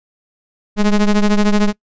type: ring-modulated tone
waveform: square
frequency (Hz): 105.1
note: G#2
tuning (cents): +21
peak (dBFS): -8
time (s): 0.76-1.73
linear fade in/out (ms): 50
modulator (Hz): 98.5
effects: noise-tail reverb RT60 0.1 s tail -23 dB re dry + resampled to 16000 Hz